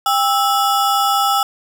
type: ring-modulated tone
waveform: square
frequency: 1055 Hz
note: C6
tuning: 14 cents sharp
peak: -11 dBFS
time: 0.06-1.43 s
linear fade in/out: 2 ms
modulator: 257 Hz
effects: none